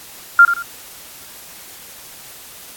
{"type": "tone with echo", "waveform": "sine", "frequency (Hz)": 1393, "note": "F6", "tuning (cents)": -5, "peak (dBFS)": -3, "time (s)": [0.39, 0.45], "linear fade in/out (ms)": 2, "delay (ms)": 87, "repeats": 2, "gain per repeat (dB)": -10, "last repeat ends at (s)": 0.624, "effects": ["white hiss -38 dBFS RMS until 2.76 s", "AAC 64 kbps"]}